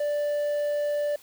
triangle tone with quantisation, 587.3 Hz, D5, in tune, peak -22 dBFS, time 0-1.16 s, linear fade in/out 5 ms, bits 8, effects white hiss -53 dBFS RMS until 1.22 s

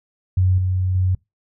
sine tone with level steps, 92.5 Hz, F#2, in tune, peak -13 / -17 / -15 dBFS, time 0.37-1.15 s, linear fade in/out 5 ms, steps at 0.58 / 0.95 s, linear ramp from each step 2 ms, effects noise-tail reverb RT60 0.2 s tail -24 dB re dry

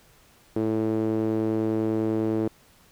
sawtooth tone with band-pass filter, 110 Hz, A2, in tune, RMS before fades -25 dBFS, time 0.56-2.48 s, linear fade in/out 5 ms, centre 360 Hz, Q 2.8, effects pink hiss -57 dBFS RMS until 2.91 s

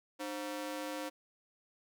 sawtooth ring-modulated tone, 415.3 Hz, G#4, in tune, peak -31 dBFS, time 0.19-1.1 s, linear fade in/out 20 ms, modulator 113 Hz, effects none

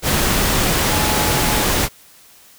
sine tone in noise, 850 Hz, G#5, 40 cents sharp, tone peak -25 dBFS, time 0.88-1.68 s, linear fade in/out 50 ms, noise pink, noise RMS -17 dBFS, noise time 0.02-1.89 s, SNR -11 dB, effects white hiss -47 dBFS RMS until 2.58 s

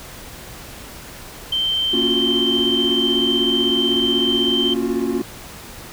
sine tone, 3121 Hz, G7, 8 cents flat, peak -17 dBFS, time 1.52-4.74 s, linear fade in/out 5 ms
triangle chord, Gb major seventh, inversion first, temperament equal with one note detuned, 233.1 / 277.2 / 349.2 / 365.3 Hz, Bb3 / Db4 / F4 / Gb4, 0 / 0 / 0 / -22 cents, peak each -22 dBFS, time 1.93-5.22 s, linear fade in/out 5 ms
effects tanh soft clip ceiling -3 dBFS + pink hiss -37 dBFS RMS until 5.92 s

